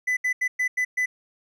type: tone bursts at uneven times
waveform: triangle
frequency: 2001 Hz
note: B6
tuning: 22 cents sharp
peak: -19 dBFS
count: 6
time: 0.07-0.17 / 0.24-0.33 / 0.41-0.48 / 0.59-0.68 / 0.77-0.85 / 0.97-1.06 s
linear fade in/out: 10 ms
effects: none